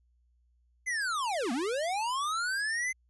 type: linear two-way sweep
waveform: square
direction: down then up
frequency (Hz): 2080 to 220 to 2080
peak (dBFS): -30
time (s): 0.86-2.93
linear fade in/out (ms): 20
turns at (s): 1.52
effects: added 60 Hz sine -65 dBFS peak until 3.09 s + resampled to 24000 Hz